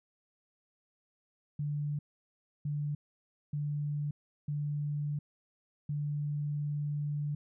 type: tone bursts at uneven times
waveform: sine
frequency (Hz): 146.83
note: D3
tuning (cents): 0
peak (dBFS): -31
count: 5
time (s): 1.59-1.99 / 2.65-2.95 / 3.53-4.11 / 4.48-5.19 / 5.89-7.35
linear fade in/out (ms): 5
effects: none